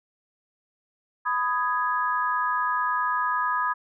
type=chord; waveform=sine; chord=G# minor; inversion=first; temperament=just; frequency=996.7 / 1245.9 / 1661.2 Hz; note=B5 / D#6 / G#6; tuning=+16 / +2 / 0 cents; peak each=-26 / -26 / -29 dBFS; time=1.25-3.74 s; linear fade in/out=20 ms; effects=none